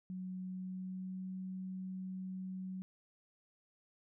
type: tone with pitch glide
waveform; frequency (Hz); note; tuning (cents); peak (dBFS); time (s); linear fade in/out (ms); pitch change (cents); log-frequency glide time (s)
sine; 185 to 187.04; F#3 to F#3; 0 to +19; -40; 0.1-2.82; 0; +19; 0.42-1.3
effects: none